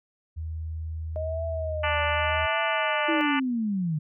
sine tone, 79.9 Hz, D#2, 47 cents sharp, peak -30 dBFS, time 0.36-2.47 s, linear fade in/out 20 ms
sine tone with vibrato, 622.3 Hz, D#5, in tune, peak -29 dBFS, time 1.16-3.21 s, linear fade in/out 0 ms, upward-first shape triangle, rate 0.86 Hz, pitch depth 110 cents each way
harmonic tone, 293.7 Hz, D4, in tune, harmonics 3 / 4 / 5 / 6 / 7 / 8 / 9 / 10, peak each -30 / -31 / -32 / -33 / -33 / -34 / -35 / -35 dBFS, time 1.83-3.4 s, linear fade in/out 10 ms
sine linear sweep, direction down, 331.1 to 146.83 Hz, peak -24 dBFS, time 3.08-3.99 s, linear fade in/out 10 ms
effects none

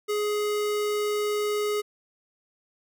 square tone, 418 Hz, G#4, 11 cents sharp, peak -25 dBFS, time 0.08-1.82 s, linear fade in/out 20 ms, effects none

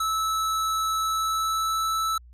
square tone with pitch glide, 1306 to 1314.3 Hz, E6 to E6, -17 to -6 cents, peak -24 dBFS, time 0-2.18 s, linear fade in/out 5 ms, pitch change +11 cents, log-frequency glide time 0.99-1.84 s, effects added 60 Hz sine -46 dBFS peak until 2.33 s + resampled to 32000 Hz

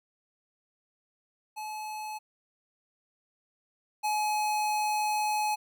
square tone pair in turn, 857 / 847.2 Hz, A5 / G#5, -46 / +34 cents, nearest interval unison, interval 20 cents, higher first, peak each -36 / -27 dBFS, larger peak second, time 1.56-2.19 / 4.03-5.56 s, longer second, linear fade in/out 20 ms, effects none

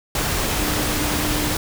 sine tone in noise, 299.7 Hz, D4, 35 cents sharp, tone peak -27 dBFS, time 0.59-1.55 s, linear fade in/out 2 ms, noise pink, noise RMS -22 dBFS, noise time 0.15-1.57 s, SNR -8 dB, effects none

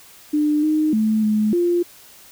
sine tone with pitch steps, 299.4 / 308.4 / 217.4 / 213.4 / 348.4 Hz, D4 / D#4 / A3 / G#3 / F4, +33 / -15 / -21 / +47 / -4 cents, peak -15 dBFS, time 0.33-1.83 s, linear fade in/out 10 ms, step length 300 ms, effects white hiss -46 dBFS RMS until 2.31 s

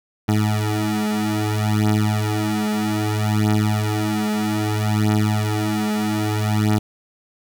20% pulse beating tone pair, 106 / 106.62 Hz, G#2 / G#2, +36 / +46 cents, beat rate 0.62 Hz, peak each -16 dBFS, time 0.28-6.79 s, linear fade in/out 10 ms, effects none

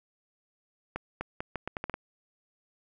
accelerating click train, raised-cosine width 0.5 ms, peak -18 dBFS, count 9, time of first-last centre 0.96-1.941 s, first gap 250 ms, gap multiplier 0.78, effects none

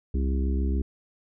harmonic tone, 67 Hz, C2, 42 cents sharp, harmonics 1 / 3 / 4 / 5 / 6, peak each -23 / -33 / -35 / -37 / -39 dBFS, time 0.14-0.82 s, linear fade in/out 5 ms, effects none

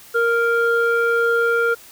sine tone pair together, 466.2 / 1396.9 Hz, A#4 / F6, 0 / 0 cents, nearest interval octave + perfect fifth, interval 1900 cents, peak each -16 dBFS, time 0.14-1.75 s, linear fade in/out 20 ms, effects tanh soft clip ceiling -11 dBFS + white hiss -44 dBFS RMS until 1.91 s

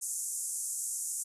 pink band-pass noise, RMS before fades -36 dBFS, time 0.01-1.24 s, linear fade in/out 20 ms, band 6700 to 11000 Hz, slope 48 dB/octave, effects resampled to 32000 Hz

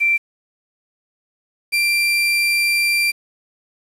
sine / 35% pulse tone pair in turn, 2349 / 2364 Hz, D7 / D7, 0 / +11 cents, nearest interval unison, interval 11 cents, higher second, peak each -13 dBFS, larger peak neither, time 0-0.18 / 1.72-3.12 s, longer second, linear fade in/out 20 ms, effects resampled to 32000 Hz + 7-bit

